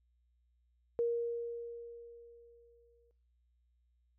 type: tone with exponential decay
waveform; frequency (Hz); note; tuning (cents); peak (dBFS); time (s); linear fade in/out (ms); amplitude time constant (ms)
sine; 470; A#4; +14; -28; 0.99-3.11; 0; 460
effects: noise-tail reverb RT60 0.6 s tail -26 dB re dry + added 60 Hz sine -70 dBFS peak until 4.18 s